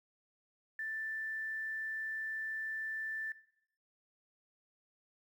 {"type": "tone with quantisation", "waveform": "sine", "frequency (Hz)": 1767, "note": "A6", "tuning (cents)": 7, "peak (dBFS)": -37, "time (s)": [0.79, 3.32], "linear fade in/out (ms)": 2, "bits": 11, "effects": ["noise-tail reverb RT60 0.7 s tail -17 dB re dry"]}